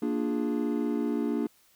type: chord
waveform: triangle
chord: Bb dominant seventh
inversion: none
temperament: equal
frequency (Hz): 233.1 / 293.7 / 349.2 / 415.3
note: Bb3 / D4 / F4 / Ab4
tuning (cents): 0 / 0 / 0 / 0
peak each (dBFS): -28 / -28 / -33 / -33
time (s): 0.02-1.47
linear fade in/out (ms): 5
effects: white hiss -63 dBFS RMS until 1.75 s